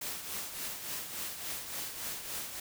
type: noise with tremolo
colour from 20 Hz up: white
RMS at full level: -37 dBFS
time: 0.01-2.6 s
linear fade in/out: 5 ms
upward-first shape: triangle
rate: 3.5 Hz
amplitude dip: 60%
effects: none